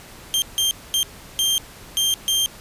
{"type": "tone bursts at uneven times", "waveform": "sawtooth", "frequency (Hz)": 3172, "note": "G7", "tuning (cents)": 20, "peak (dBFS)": -14, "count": 6, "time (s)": [[0.34, 0.42], [0.58, 0.71], [0.94, 1.03], [1.39, 1.58], [1.97, 2.14], [2.28, 2.46]], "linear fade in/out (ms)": 0, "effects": ["pink hiss -42 dBFS RMS until 2.6 s", "resampled to 32000 Hz"]}